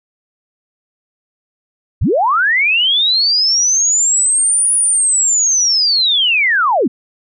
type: linear two-way sweep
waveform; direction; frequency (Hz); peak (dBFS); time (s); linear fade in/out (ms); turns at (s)
sine; up then down; 38.89 to 9810 to 188.2; -10; 2.01-6.88; 10; 4.74
effects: none